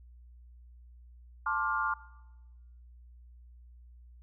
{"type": "chord", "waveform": "sine", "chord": "D minor seventh", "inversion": "second", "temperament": "just", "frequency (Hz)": [881, 1057.2, 1174.7, 1409.6], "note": ["A5", "C6", "D6", "F6"], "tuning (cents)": [2, 18, 0, 16], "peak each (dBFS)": [-35, -35, -33, -32], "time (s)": [1.46, 1.94], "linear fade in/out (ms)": 5, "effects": ["noise-tail reverb RT60 1.0 s tail -19 dB re dry", "added 60 Hz sine -51 dBFS peak until 4.22 s"]}